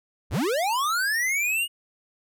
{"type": "linear sweep", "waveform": "square", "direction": "up", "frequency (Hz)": [34.65, 2900], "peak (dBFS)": -23, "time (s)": [0.3, 1.68], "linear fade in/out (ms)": 50, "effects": []}